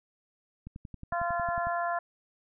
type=click train; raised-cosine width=5 ms; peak=-29 dBFS; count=12; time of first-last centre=0.67-1.67 s; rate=11 Hz
type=harmonic tone; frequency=344.9 Hz; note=F4; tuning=22 cents flat; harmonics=2 / 3 / 4 / 5; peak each=-30 / -34 / -36 / -38 dBFS; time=1.12-1.99 s; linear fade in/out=5 ms
effects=none

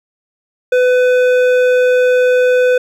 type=tone with hard clipping; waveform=sine; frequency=501 Hz; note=B4; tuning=25 cents sharp; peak=-10 dBFS; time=0.72-2.78 s; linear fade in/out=5 ms; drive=10 dB; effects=none

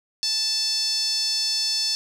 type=tone with band-pass filter; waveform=5% pulse; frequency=880 Hz; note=A5; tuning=in tune; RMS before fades=-24 dBFS; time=0.23-1.95 s; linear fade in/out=0 ms; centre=4900 Hz; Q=8.2; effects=none

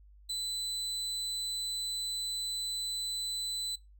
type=tone; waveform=35% pulse; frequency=4000 Hz; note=B7; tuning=21 cents sharp; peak=-31 dBFS; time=0.29-3.76 s; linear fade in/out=10 ms; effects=noise-tail reverb RT60 0.2 s tail -20 dB re dry + added 50 Hz sine -54 dBFS peak until 3.99 s

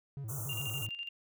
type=tone with vibrato; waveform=triangle; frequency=123.47 Hz; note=B2; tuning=in tune; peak=-36 dBFS; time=0.17-0.89 s; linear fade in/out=0 ms; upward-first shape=square; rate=7 Hz; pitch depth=210 cents each way
type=band-stop noise; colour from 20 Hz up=white; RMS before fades=-42 dBFS; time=0.28-0.87 s; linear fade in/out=20 ms; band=1400 to 6000 Hz; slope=96 dB/octave
type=tone with tremolo; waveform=sine; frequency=2794 Hz; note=F7; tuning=in tune; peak=-36 dBFS; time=0.49-1.09 s; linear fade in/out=5 ms; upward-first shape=square; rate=12 Hz; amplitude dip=60%
effects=none

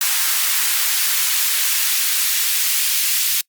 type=noise with high-pass filter sweep; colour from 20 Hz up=white; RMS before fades=-18 dBFS; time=0.01-3.41 s; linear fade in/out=2 ms; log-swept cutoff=1300 to 2400 Hz; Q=0.91; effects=noise-tail reverb RT60 0.1 s tail -25 dB re dry + Opus 48 kbps

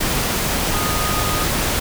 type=tone in noise; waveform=sine; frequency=1239 Hz; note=D#6; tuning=8 cents flat; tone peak=-25 dBFS; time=0.74-1.45 s; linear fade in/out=10 ms; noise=pink; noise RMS=-20 dBFS; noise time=0-1.8 s; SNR=-8 dB; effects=none

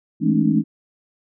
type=tone cluster; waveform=sine; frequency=162.2 / 209.3 / 219.8 / 271 / 302.8 Hz; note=E3 / G#3 / A3 / C#4 / D#4; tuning=-28 / +14 / -2 / -39 / -47 cents; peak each=-21 dBFS; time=0.2-0.64 s; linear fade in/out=50 ms; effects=none

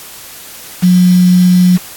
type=tone with quantisation; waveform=sine; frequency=180.5 Hz; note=F#3; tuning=43 cents flat; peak=-4 dBFS; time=0.82-1.78 s; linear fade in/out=20 ms; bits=4; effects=white hiss -31 dBFS RMS until 1.96 s + AAC 64 kbps

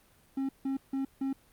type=tone bursts; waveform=triangle; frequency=269.9 Hz; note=C#4; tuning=46 cents flat; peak=-27 dBFS; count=4; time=0.37-1.33 s; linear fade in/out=5 ms; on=120 ms; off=160 ms; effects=pink hiss -63 dBFS RMS until 1.52 s + Opus 32 kbps

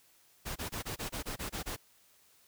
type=noise bursts; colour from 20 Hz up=pink; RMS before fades=-38 dBFS; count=10; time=0.45-1.766 s; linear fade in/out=20 ms; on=110 ms; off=24 ms; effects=white hiss -65 dBFS RMS until 2.47 s

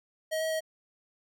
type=tone with pitch steps; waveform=square; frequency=633 / 639 / 635 Hz; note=D#5 / D#5 / D#5; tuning=+30 / +46 / +35 cents; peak=-29 dBFS; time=0.31-0.607 s; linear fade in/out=20 ms; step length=99 ms; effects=none

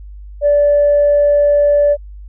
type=tone; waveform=sine; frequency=581 Hz; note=D5; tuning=19 cents flat; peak=-7 dBFS; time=0.41-1.97 s; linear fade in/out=50 ms; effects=tanh soft clip ceiling -4 dBFS + added 50 Hz sine -30 dBFS peak until 2.28 s

